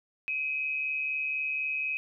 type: tone pair together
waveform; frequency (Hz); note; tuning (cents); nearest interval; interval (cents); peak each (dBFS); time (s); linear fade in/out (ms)
sine; 2400 / 2544; D7 / D#7; +37 / +38; minor second; 101; -37 / -29; 0.28-1.97; 0
effects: none